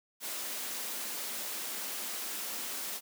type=high-pass noise; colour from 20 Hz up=white; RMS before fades=-38 dBFS; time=0.2-3.01 s; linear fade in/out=50 ms; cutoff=190 Hz; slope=96 dB/octave; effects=none